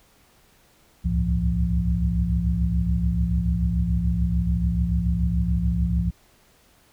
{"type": "tone cluster", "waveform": "sine", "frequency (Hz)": [65, 71.9, 100.5, 112.4, 172.7], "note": ["C2", "D2", "G2", "A2", "F3"], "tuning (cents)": [-11, -36, 44, 37, -19], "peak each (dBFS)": [-23, -27, -32, -30, -24], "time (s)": [1.04, 6.11], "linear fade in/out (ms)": 20, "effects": ["pink hiss -58 dBFS RMS until 6.92 s"]}